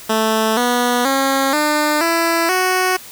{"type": "tone with pitch steps", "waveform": "10% pulse", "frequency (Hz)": [220, 244.1, 270.9, 300.5, 333.5, 370], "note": ["A3", "B3", "C#4", "D4", "E4", "F#4"], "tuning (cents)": [0, -20, -40, 40, 20, 0], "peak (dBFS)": -6, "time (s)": [0.09, 2.97], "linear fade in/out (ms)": 10, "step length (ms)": 480, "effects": ["white hiss -37 dBFS RMS until 3.11 s"]}